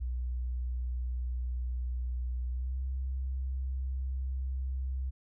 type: tone with pitch glide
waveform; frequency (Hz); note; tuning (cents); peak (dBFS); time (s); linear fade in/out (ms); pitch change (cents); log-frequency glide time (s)
sine; 61.6 to 65.23; B1 to C2; -4 to -5; -31; 0-5.11; 20; +99; 2.49-2.82
effects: none